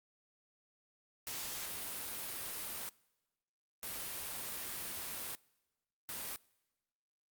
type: noise bursts at uneven times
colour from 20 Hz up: white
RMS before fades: -42 dBFS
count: 3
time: 1.27-2.89 / 3.83-5.35 / 6.09-6.36 s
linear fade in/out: 0 ms
effects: noise-tail reverb RT60 1.0 s tail -24 dB re dry + Opus 48 kbps